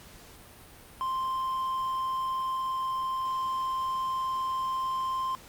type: tone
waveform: triangle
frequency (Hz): 1046.5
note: C6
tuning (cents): 0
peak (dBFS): -26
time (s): 1.01-5.35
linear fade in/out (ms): 0
effects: pink hiss -51 dBFS RMS until 5.48 s + Opus 48 kbps